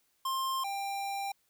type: tone pair in turn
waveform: square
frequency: 1058 / 792.6 Hz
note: C6 / G5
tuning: +19 / +19 cents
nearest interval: perfect fourth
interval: 500 cents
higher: first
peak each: -31 / -34 dBFS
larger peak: first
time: 0.25-0.64 / 0.64-1.32 s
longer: second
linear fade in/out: 5 ms
effects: white hiss -73 dBFS RMS until 1.49 s

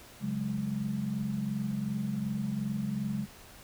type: chord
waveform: sine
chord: C# suspended fourth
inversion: none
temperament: equal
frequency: 138.59 / 185 / 207.7 Hz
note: C#3 / F#3 / G#3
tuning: 0 / 0 / 0 cents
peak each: -36 / -37 / -32 dBFS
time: 0.2-3.27 s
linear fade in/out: 50 ms
effects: pink hiss -52 dBFS RMS until 3.63 s

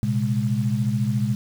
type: tone cluster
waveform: sine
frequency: 116.6 / 130.7 / 206.9 Hz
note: A#2 / C3 / G#3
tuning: +1 / -1 / -6 cents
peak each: -24 dBFS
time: 0.03-1.35 s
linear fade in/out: 0 ms
effects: 7-bit

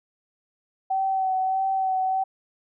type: tone with vibrato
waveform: sine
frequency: 762 Hz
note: G5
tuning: 49 cents flat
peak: -21 dBFS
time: 0.9-2.24 s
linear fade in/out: 10 ms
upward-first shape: sine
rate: 1.6 Hz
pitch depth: 21 cents each way
effects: none

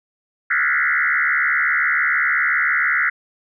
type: tone with frequency modulation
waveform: sine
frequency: 1710 Hz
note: A6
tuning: 50 cents flat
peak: -15 dBFS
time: 0.5-3.1 s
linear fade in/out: 10 ms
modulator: 72.9 Hz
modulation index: 4.9
effects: none

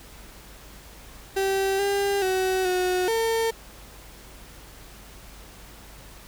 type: tone with pitch steps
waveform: 35% pulse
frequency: 387.9 / 399.7 / 375.4 / 365.3 / 453.1 Hz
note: G4 / G4 / F#4 / F#4 / A#4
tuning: -18 / +34 / +25 / -22 / -49 cents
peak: -20 dBFS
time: 1.36-3.51 s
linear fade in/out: 10 ms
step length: 430 ms
effects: added 50 Hz sine -48 dBFS peak until 6.27 s + pink hiss -47 dBFS RMS until 6.27 s

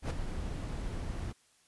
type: noise with ADSR envelope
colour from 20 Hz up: brown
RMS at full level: -28 dBFS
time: 0.02-1.33 s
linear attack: 83 ms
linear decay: 10 ms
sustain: -9 dB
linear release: 19 ms
effects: white hiss -67 dBFS RMS until 1.67 s + resampled to 24000 Hz

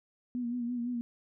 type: tone with vibrato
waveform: sine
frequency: 241.5 Hz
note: B3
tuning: 39 cents flat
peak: -31 dBFS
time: 0.35-1.01 s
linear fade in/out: 0 ms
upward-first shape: sine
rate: 5.9 Hz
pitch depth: 48 cents each way
effects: none

